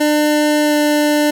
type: tone with pitch glide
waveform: 25% pulse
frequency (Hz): 299.7 to 297.5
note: D4 to D4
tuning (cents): +35 to +22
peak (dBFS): -8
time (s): 0-1.31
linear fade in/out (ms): 10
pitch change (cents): -13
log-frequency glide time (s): 0.63-0.75
effects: none